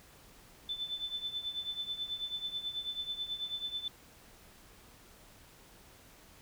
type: tone with tremolo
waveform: sine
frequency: 3520 Hz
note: A7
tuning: in tune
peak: -32 dBFS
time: 0.69-3.88 s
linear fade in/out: 2 ms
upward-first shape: triangle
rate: 9.2 Hz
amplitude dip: 85%
effects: pink hiss -58 dBFS RMS until 6.41 s